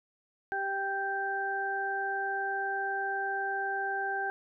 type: harmonic tone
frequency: 392 Hz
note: G4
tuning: in tune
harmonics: 1 / 2 / 4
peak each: -38 / -33 / -33 dBFS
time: 0.52-4.3 s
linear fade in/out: 0 ms
effects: none